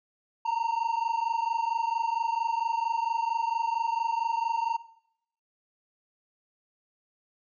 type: tone pair together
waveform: triangle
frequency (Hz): 907.9 / 932.3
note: A#5 / A#5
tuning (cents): -46 / 0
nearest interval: unison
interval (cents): 46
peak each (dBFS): -26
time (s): 0.45-4.77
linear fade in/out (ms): 10
effects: noise-tail reverb RT60 0.7 s tail -17 dB re dry + resampled to 16000 Hz